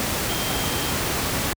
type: tone in noise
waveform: sine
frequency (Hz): 3176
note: G7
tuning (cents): +22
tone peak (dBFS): -33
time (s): 0.29-0.91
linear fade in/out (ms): 0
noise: pink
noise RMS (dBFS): -24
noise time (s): 0-1.53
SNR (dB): -12
effects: high-pass 60 Hz 12 dB/octave